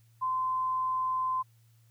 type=tone; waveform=sine; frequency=1032 Hz; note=C6; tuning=24 cents flat; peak=-27 dBFS; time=0.21-1.43 s; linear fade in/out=20 ms; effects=added 114 Hz sine -59 dBFS peak until 1.9 s + white hiss -71 dBFS RMS until 1.9 s